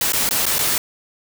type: noise with dropouts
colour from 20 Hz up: white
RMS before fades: -19 dBFS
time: 0.01-0.78 s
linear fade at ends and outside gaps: 2 ms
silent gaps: 0.122-0.133 / 0.291-0.309 / 0.456-0.464 / 0.584-0.59 s
effects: none